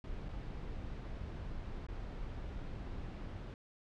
brown noise with dropouts, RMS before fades -43 dBFS, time 0.04-3.54 s, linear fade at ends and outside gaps 1 ms, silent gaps 0.285-0.29 / 1.867-1.885 s, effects low-pass 4000 Hz 12 dB/octave

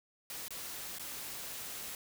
white noise with dropouts, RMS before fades -43 dBFS, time 0.3-1.95 s, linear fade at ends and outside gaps 1 ms, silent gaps 0.482-0.506 / 0.985-0.995 s, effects none

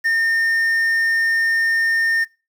triangle tone with quantisation, 1820 Hz, A#6, 42 cents flat, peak -13 dBFS, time 0.04-2.25 s, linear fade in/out 20 ms, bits 7, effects noise-tail reverb RT60 0.3 s tail -22 dB re dry

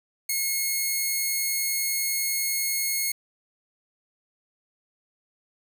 5% pulse tone, 2170 Hz, C#7, 37 cents flat, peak -14 dBFS, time 0.29-3.12 s, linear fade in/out 5 ms, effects none

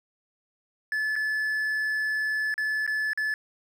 triangle tone with dropouts, 1729 Hz, A6, 31 cents flat, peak -23 dBFS, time 0.92-3.34 s, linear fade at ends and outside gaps 1 ms, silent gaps 1.156-1.162 / 2.541-2.579 / 2.865-2.876 / 3.133-3.175 s, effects none

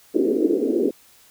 white band-pass noise, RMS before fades -20 dBFS, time 0.14-0.91 s, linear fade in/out 10 ms, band 260 to 440 Hz, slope 48 dB/octave, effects white hiss -53 dBFS RMS until 1.3 s

